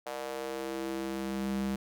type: tone with high-pass filter sweep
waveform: square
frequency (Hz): 66.6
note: C2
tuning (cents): +31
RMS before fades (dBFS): -35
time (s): 0.06-1.76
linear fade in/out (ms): 5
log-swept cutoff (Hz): 620 to 170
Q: 2.6
effects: none